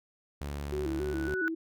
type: tone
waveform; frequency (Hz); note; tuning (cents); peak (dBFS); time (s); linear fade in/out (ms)
sawtooth; 71.7; D2; -41; -31; 0.41-1.34; 0
type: tone with vibrato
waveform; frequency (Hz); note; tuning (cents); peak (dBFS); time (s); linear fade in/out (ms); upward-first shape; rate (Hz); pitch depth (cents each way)
sine; 349.2; F4; 0; -31; 0.72-1.55; 10; square; 3.6; 120
type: tone with exponential growth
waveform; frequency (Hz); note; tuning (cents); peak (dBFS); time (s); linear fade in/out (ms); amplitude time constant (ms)
sine; 1480; F#6; 0; -26; 0.79-1.48; 0; 150
effects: none